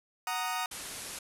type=chord; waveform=sawtooth; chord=D# minor; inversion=first; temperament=equal; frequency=740 / 932.3 / 1244.5 Hz; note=F#5 / A#5 / D#6; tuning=0 / 0 / 0 cents; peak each=-32 dBFS; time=0.27-0.66 s; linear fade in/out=2 ms
type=low-pass noise; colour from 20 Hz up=white; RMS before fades=-42 dBFS; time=0.71-1.19 s; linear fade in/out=5 ms; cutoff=12000 Hz; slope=96 dB/octave
effects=none